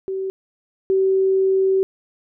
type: tone pair in turn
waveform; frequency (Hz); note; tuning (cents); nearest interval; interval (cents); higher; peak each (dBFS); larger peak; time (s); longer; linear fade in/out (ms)
sine; 382.9 / 382.9; G4 / G4; -41 / -41; unison; 0; neither; -22 / -14; second; 0.08-0.3 / 0.9-1.83; second; 0
effects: none